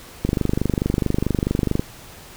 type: click train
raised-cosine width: 3 ms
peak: -6 dBFS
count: 39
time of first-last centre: 0.25-1.795 s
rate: 24.6 Hz
effects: pink hiss -42 dBFS RMS until 2.36 s